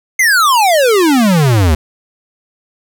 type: exponential sweep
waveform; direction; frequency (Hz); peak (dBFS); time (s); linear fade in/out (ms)
square; down; 2142 to 73; -8; 0.19-1.75; 5
effects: none